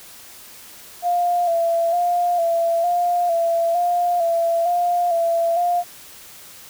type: tone with vibrato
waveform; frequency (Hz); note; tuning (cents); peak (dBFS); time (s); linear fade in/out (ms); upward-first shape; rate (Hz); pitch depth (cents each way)
sine; 688; F5; -26; -16; 1.02-5.84; 50; square; 1.1; 39
effects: white hiss -42 dBFS RMS until 6.69 s